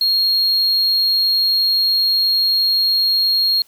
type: tone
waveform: triangle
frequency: 4263 Hz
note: C8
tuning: 32 cents sharp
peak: -12 dBFS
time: 0.01-3.62 s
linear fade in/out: 2 ms
effects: white hiss -54 dBFS RMS until 3.67 s